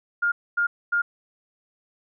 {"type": "tone bursts", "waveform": "sine", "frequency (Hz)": 1412, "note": "F6", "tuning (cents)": 19, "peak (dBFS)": -19, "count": 3, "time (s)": [0.22, 1.02], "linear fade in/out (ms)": 10, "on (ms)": 100, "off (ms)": 250, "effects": []}